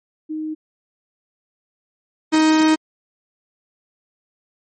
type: tone pair in turn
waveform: sine / 45% pulse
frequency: 311.1 / 313.4 Hz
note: D#4 / D#4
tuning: 0 / +13 cents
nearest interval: unison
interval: 13 cents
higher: second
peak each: -23 / -12 dBFS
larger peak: second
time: 0.29-0.55 / 2.32-2.76 s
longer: second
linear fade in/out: 20 ms
effects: MP3 32 kbps